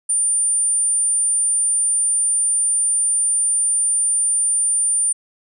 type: tone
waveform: sine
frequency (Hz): 9180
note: D9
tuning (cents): -40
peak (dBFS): -15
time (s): 0.09-5.13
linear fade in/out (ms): 10
effects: none